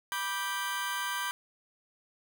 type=chord; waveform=sawtooth; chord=G major; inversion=first; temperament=just; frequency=980 / 1176 / 1568 Hz; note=B5 / D6 / G6; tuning=-14 / +2 / 0 cents; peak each=-32 / -34 / -31 dBFS; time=0.12-1.31 s; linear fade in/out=0 ms; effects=none